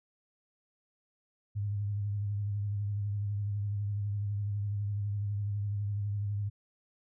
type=tone with vibrato; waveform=sine; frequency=102.2 Hz; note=G#2; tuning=27 cents flat; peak=-30 dBFS; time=1.55-6.5 s; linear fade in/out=20 ms; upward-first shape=triangle; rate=12 Hz; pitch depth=46 cents each way; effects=none